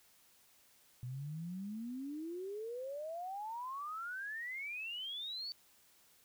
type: exponential sweep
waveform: sine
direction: up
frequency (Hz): 121 to 4584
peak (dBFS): -40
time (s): 1.03-5.52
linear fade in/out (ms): 0
effects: white hiss -67 dBFS RMS until 6.24 s